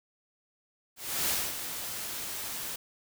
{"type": "noise with ADSR envelope", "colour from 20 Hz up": "white", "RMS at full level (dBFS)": -28, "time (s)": [0.96, 2.76], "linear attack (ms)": 320, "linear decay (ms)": 250, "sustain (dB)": -9, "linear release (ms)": 6, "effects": []}